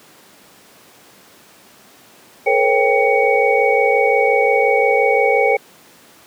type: tone cluster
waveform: sine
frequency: 432.6 / 478.3 / 544 / 789 / 2241 Hz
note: A4 / A#4 / C#5 / G5 / C#7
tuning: -29 / +44 / -33 / +11 / +18 cents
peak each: -18 dBFS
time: 2.46-5.57 s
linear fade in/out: 10 ms
effects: pink hiss -46 dBFS RMS until 6.26 s + high-pass 200 Hz 12 dB/octave